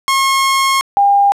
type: tone pair in turn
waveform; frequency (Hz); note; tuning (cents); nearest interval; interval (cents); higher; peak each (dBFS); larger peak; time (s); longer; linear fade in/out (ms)
sawtooth / sine; 1081 / 803.5; C#6 / G5; -44 / +43; perfect fourth; 513; first; -7; neither; 0.08-0.81 / 0.97-1.32; first; 0
effects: low-pass 12000 Hz 12 dB/octave + 8-bit